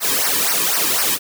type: noise with flanger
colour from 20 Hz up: white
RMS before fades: -18 dBFS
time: 0-1.19 s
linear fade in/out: 50 ms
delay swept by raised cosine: 0.27 to 1.47 ms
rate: 4 Hz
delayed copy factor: -0.95
effects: none